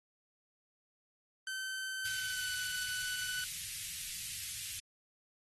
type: tone with pitch glide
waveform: sawtooth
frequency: 1539 to 1492.6 Hz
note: G6 to F#6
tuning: -32 to +15 cents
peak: -34 dBFS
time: 1.47-3.44 s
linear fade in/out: 2 ms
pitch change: -53 cents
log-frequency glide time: 2.03-2.54 s
type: band-stop noise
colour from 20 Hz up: white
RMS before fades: -41 dBFS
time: 2.05-4.8 s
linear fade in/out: 5 ms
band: 140 to 2100 Hz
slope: 24 dB/octave
effects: AAC 32 kbps